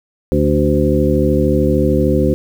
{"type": "harmonic tone with a mistuned harmonic", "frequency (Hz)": 73.2, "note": "D2", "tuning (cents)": -5, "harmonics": [1, 2, 3, 4, 5, 7], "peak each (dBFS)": [-18, -18, -18, -18, -18, -18], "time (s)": [0.32, 2.34], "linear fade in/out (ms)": 0, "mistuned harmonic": 5, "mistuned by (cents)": 48, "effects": ["7-bit"]}